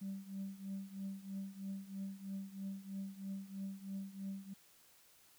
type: tone with tremolo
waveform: sine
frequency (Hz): 194.8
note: G3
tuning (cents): -11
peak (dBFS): -37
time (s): 0.01-4.54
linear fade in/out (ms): 10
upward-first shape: triangle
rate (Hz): 3.1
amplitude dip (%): 90
effects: tanh soft clip ceiling -37 dBFS + white hiss -66 dBFS RMS until 5.38 s